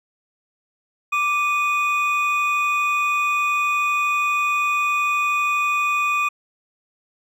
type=tone pair together; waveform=triangle; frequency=1174.7 / 2478 Hz; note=D6 / D#7; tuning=0 / -8 cents; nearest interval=octave + minor second; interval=1292 cents; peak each=-19 / -19 dBFS; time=1.12-6.29 s; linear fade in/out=10 ms; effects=resampled to 32000 Hz